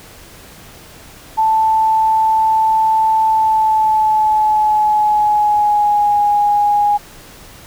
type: tone with pitch glide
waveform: sine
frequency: 880 to 825.8 Hz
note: A5 to G#5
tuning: 0 to -10 cents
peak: -10 dBFS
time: 1.37-6.98 s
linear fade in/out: 20 ms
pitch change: -110 cents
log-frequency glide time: 3.27-6.17 s
effects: pink hiss -39 dBFS RMS until 7.66 s